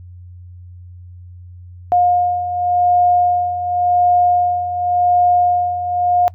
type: beating tone pair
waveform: sine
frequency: 712 / 712.9 Hz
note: F5 / F5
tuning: +33 / +35 cents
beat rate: 0.9 Hz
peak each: -19 / -13 dBFS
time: 1.92-6.28 s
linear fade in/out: 0 ms
effects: noise-tail reverb RT60 0.1 s tail -23 dB re dry + added 89 Hz sine -34 dBFS peak until 6.34 s